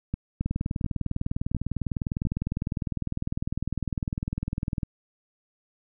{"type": "two click trains", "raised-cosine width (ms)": 5, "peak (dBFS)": [-15, -15], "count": [89, 4], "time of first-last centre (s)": [[0.41, 4.832], [0.14, 2.253]], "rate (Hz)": [19.9, 1.42], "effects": []}